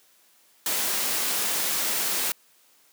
white noise, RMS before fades -26 dBFS, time 0.66-2.32 s, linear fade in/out 2 ms, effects white hiss -60 dBFS RMS until 2.92 s + high-pass 200 Hz 12 dB/octave

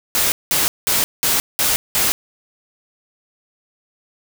white noise bursts, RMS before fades -17 dBFS, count 6, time 0.15-2.12 s, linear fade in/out 0 ms, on 170 ms, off 190 ms, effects none

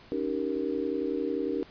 sine chord, Eb dominant seventh, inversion third, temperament just, 280 / 311.1 / 388.9 / 466.7 Hz, Db4 / Eb4 / G4 / Bb4, +18 / 0 / -14 / +2 cents, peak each -33 dBFS, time 0.12-1.63 s, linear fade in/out 0 ms, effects pink hiss -53 dBFS RMS until 1.7 s + resampled to 11025 Hz

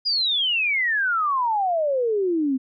sine exponential sweep, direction down, 4970 to 254 Hz, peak -19 dBFS, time 0.05-2.58 s, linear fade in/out 20 ms, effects none

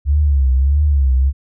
sine tone with vibrato, 69.4 Hz, C#2, 3 cents sharp, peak -10 dBFS, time 0.05-1.33 s, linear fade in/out 50 ms, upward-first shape triangle, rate 1.6 Hz, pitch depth 150 cents each way, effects none

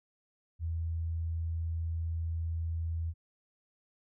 sine tone, 82.41 Hz, E2, in tune, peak -31 dBFS, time 0.59-3.14 s, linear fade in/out 50 ms, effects none

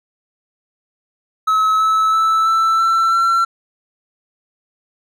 triangle tone with pitch steps, 1289 / 1301.7 / 1314.6 / 1327.5 / 1340.6 / 1353.9 Hz, E6 / E6 / E6 / E6 / E6 / E6, -39 / -22 / -5 / +12 / +29 / +46 cents, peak -10 dBFS, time 1.47-3.45 s, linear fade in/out 10 ms, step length 330 ms, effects none

